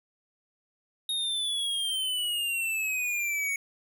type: exponential sweep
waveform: square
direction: down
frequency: 3744 to 2217 Hz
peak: -28 dBFS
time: 1.09-3.56 s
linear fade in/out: 2 ms
effects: none